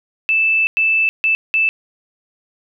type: tone bursts at uneven times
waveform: sine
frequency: 2637 Hz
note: E7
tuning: in tune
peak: -12 dBFS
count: 4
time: 0.29-0.67 / 0.77-1.09 / 1.24-1.35 / 1.54-1.69 s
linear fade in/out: 0 ms
effects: none